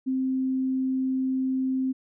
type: tone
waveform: sine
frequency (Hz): 261.6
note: C4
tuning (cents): 0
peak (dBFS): -23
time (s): 0.06-1.93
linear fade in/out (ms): 20
effects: none